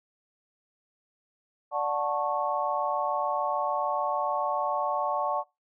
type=chord; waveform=sine; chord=D major seventh; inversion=none; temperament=just; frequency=587.3 / 734.2 / 881 / 1101.2 Hz; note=D5 / F#5 / A5 / C#6; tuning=0 / -14 / +2 / -12 cents; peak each=-31 dBFS; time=1.71-5.44 s; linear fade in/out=50 ms; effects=noise-tail reverb RT60 0.2 s tail -21 dB re dry